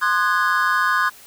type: chord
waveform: triangle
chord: Ab dominant seventh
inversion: first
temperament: equal with one note detuned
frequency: 1046.5 / 1221.7 / 1480 / 1661.2 Hz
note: C6 / Eb6 / Gb6 / Ab6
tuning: 0 / -32 / 0 / 0 cents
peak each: -20 dBFS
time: 0.01-1.1 s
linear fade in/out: 20 ms
effects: white hiss -45 dBFS RMS until 1.26 s